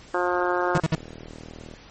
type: harmonic tone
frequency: 178.3 Hz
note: F3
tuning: 36 cents sharp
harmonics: 2 / 3 / 4 / 5 / 6 / 7 / 8 / 9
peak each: -26 / -28 / -29 / -30 / -31 / -31 / -32 / -33 dBFS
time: 0.14-0.8 s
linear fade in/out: 2 ms
type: tone bursts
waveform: 40% pulse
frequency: 160 Hz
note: D#3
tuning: 49 cents sharp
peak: -18 dBFS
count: 3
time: 0.75-0.949 s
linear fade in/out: 0 ms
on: 27 ms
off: 59 ms
type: click train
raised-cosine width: 2 ms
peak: -27 dBFS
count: 33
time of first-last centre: 0.93-1.738 s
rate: 39.6 Hz
effects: pink hiss -48 dBFS RMS until 1.9 s + MP3 32 kbps